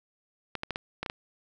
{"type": "clicks", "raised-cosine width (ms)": 0.3, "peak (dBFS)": -16, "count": 7, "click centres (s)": [0.553, 0.634, 0.707, 0.759, 1.03, 1.062, 1.099], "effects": []}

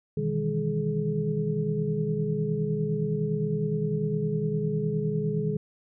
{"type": "tone cluster", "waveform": "sine", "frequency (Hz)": [123.1, 154.6, 164.4, 201.9, 424.2], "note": ["B2", "D#3", "E3", "G#3", "G#4"], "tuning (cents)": [-5, -11, -4, -49, 37], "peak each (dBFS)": [-36, -28, -34, -32, -30], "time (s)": [0.17, 5.57], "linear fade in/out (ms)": 5, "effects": []}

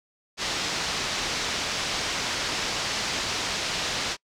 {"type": "low-pass noise", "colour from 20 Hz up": "white", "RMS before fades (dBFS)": -29, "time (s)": [0.37, 4.17], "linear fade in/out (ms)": 50, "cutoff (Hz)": 5800, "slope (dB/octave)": 24, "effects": ["noise-tail reverb RT60 0.1 s tail -26 dB re dry"]}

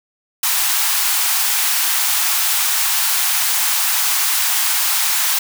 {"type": "high-pass noise", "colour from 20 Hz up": "white", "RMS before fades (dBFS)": -17, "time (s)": [0.43, 5.39], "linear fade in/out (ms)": 5, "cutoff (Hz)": 750, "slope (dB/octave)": 48, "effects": []}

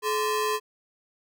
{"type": "ring-modulated tone", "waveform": "40% pulse", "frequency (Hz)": 730, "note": "F#5", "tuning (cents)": -24, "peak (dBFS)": -20, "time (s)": [0.02, 0.6], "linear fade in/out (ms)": 50, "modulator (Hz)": 302, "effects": []}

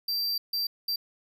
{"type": "tone bursts at uneven times", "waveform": "square", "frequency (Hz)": 4699, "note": "D8", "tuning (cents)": 0, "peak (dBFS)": -27, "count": 3, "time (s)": [[0.08, 0.38], [0.53, 0.67], [0.88, 0.96]], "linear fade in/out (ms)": 5, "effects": []}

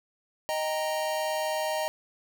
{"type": "chord", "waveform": "square", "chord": "Eb major", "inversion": "none", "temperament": "equal", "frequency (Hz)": [622.3, 784, 932.3], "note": ["Eb5", "G5", "Bb5"], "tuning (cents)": [0, 0, 0], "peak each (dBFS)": [-30, -36, -34], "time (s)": [0.49, 1.88], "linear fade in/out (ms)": 0, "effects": []}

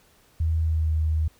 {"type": "tone with pitch glide", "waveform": "sine", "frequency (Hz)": [80.5, 78.57], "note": ["E2", "D#2"], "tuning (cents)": [-41, 17], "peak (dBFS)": -20, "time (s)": [0.4, 1.28], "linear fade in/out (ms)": 5, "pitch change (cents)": -42, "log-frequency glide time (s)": [0.6, 0.91], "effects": ["pink hiss -59 dBFS RMS until 1.39 s"]}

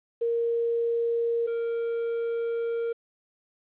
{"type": "tone pair in turn", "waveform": ["sine", "triangle"], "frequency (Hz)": [466.2, 464.3], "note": ["A#4", "A#4"], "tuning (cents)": [0, -7], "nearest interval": "unison", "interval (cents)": 7, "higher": "first", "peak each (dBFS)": [-23, -24], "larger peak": "first", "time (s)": [[0.21, 1.47], [1.47, 2.93]], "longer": "second", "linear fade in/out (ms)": 10, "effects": ["resampled to 8000 Hz", "10-bit"]}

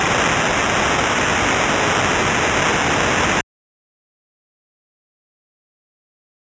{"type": "noise with sample-and-hold", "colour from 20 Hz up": "violet", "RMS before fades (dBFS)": -17, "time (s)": [0, 3.41], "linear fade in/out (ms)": 0, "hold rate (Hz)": 4410, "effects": ["high-pass 60 Hz 12 dB/octave", "resampled to 16000 Hz"]}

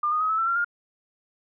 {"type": "tone with pitch steps", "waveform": "sine", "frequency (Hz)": [1200, 1233, 1267, 1301.8, 1337.7, 1374.5, 1412.3], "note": ["D6", "D#6", "D#6", "E6", "E6", "F6", "F6"], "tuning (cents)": [37, -16, 31, -22, 25, -28, 19], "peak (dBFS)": -21, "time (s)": [0.03, 0.646], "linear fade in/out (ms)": 5, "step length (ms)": 88, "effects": []}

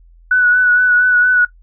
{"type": "tone with vibrato", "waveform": "sine", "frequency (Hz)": 1480, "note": "F#6", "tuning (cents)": 0, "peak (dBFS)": -8, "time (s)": [0.31, 1.45], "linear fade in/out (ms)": 5, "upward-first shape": "sine", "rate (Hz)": 4.3, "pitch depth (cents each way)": 25, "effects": ["noise-tail reverb RT60 0.1 s tail -17 dB re dry", "added 42 Hz sine -42 dBFS peak until 1.62 s"]}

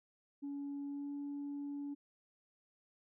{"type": "tone with pitch glide", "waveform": "sine", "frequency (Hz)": [282.8, 285.3], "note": ["C#4", "C#4"], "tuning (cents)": [35, 50], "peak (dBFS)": -38, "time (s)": [0.42, 1.95], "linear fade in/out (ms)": 20, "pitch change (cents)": 15, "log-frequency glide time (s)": [0.86, 1.11], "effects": ["tanh soft clip ceiling -37 dBFS"]}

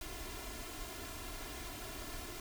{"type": "noise with comb filter", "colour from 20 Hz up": "pink", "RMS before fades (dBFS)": -45, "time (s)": [0.01, 2.4], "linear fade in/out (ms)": 2, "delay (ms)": 2.9, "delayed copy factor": 0.75, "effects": []}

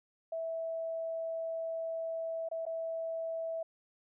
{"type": "tone with dropouts", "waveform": "sine", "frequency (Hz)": 655, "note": "E5", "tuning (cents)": -11, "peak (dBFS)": -34, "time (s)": [0.32, 3.63], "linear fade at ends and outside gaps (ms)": 5, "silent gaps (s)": [[2.488, 2.513], [2.654, 2.664]], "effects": []}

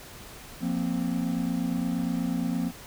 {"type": "chord", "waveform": "triangle", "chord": "F suspended fourth", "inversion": "none", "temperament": "equal", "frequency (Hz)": [174.61, 233.1, 261.6], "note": ["F3", "Bb3", "C4"], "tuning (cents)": [0, 0, 0], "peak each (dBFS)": -28, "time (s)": [0.6, 2.72], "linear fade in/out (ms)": 50, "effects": ["pink hiss -45 dBFS RMS until 2.86 s"]}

